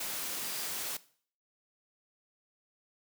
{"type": "tone in noise", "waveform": "sine", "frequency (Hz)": 4800, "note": "D8", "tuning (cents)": 37, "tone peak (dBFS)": -47, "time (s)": [0.44, 0.67], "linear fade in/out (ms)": 5, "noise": "white", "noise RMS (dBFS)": -37, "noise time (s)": [0, 0.97], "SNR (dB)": -13, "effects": ["noise-tail reverb RT60 0.5 s tail -18 dB re dry", "high-pass 150 Hz 12 dB/octave"]}